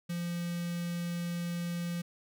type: tone with notch filter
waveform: square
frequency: 172.7 Hz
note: F3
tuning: 19 cents flat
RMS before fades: -35 dBFS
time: 0.09-2.02 s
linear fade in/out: 10 ms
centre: 770 Hz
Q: 0.67
effects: none